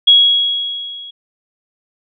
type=tone with level ramp; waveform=sine; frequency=3322 Hz; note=G#7; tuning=in tune; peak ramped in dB=-3 to -30 dBFS; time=0.07-1.11 s; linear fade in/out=10 ms; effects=none